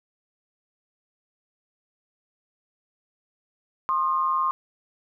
sine tone pair together, 1060.3 / 1221 Hz, C6 / D#6, +23 / -33 cents, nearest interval major second, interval 244 cents, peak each -22 / -26 dBFS, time 3.89-4.51 s, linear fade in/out 0 ms, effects none

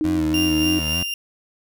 sine tone, 311 Hz, D#4, 1 cent flat, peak -18 dBFS, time 0.01-0.79 s, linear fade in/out 0 ms
20% pulse tone with vibrato, 82.9 Hz, E2, 10 cents sharp, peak -20 dBFS, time 0.04-1.03 s, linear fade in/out 5 ms, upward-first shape sine, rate 3.3 Hz, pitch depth 130 cents each way
35% pulse tone with tremolo, 2794 Hz, F7, in tune, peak -19 dBFS, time 0.34-1.14 s, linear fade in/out 2 ms, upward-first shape sine, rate 3.7 Hz, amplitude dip 40%
effects none

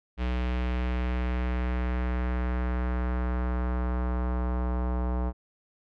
square tone with low-pass filter sweep, 61.74 Hz, B1, in tune, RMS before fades -28 dBFS, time 0.17-5.33 s, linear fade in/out 50 ms, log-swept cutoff 2900 to 960 Hz, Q 1.5, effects none

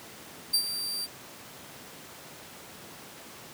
sawtooth tone with ADSR envelope, 4697 Hz, D8, 1 cent flat, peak -17 dBFS, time 0.53-1.07 s, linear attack 13 ms, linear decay 78 ms, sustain -11 dB, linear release 29 ms, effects pink hiss -46 dBFS RMS until 3.53 s + high-pass 150 Hz 12 dB/octave

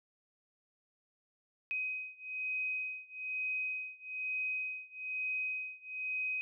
sine beating tone pair, 2518 / 2519.1 Hz, D#7 / D#7, +20 / +21 cents, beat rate 1.1 Hz, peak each -38 / -39 dBFS, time 1.71-6.41 s, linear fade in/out 0 ms, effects none

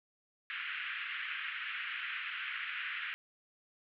pink band-pass noise, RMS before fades -40 dBFS, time 0.5-3.14 s, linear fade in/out 0 ms, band 1400 to 3000 Hz, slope 48 dB/octave, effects none

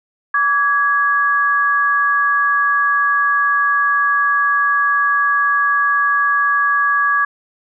sine tone pair together, 1151 / 1662.9 Hz, D6 / G#6, -35 / +2 cents, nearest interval tritone, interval 637 cents, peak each -15 dBFS, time 0.34-7.25 s, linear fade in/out 5 ms, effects none

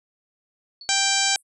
sine tone with exponential decay, 4435 Hz, C#8, in tune, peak -36 dBFS, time 0.81-1.01 s, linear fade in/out 2 ms, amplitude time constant 43 ms
harmonic tone, 785 Hz, G5, 2 cents sharp, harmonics 1 / 2 / 3 / 4 / 5 / 6 / 7 / 8 / 9 / 10, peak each -28 / -28 / -28 / -28 / -28 / -28 / -28 / -28 / -28 / -28 dBFS, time 0.89-1.36 s, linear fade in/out 0 ms
white high-pass noise, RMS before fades -44 dBFS, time 0.91-1.43 s, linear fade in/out 50 ms, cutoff 8400 Hz, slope 96 dB/octave
effects resampled to 24000 Hz

